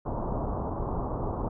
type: low-pass noise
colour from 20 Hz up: pink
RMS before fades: -31 dBFS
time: 0.05-1.49 s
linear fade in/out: 10 ms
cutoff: 1100 Hz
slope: 48 dB/octave
effects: none